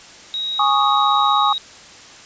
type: tone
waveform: sine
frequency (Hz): 3806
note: A#7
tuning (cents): +35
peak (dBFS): -21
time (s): 0.34-1.58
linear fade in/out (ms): 0
type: chord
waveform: sine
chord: Ab suspended fourth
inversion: none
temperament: equal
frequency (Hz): 830.6 / 1108.7 / 1244.5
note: Ab5 / Db6 / Eb6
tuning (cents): 0 / 0 / 0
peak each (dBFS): -18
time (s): 0.59-1.53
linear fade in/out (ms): 5
effects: white hiss -41 dBFS RMS until 2.25 s + resampled to 16000 Hz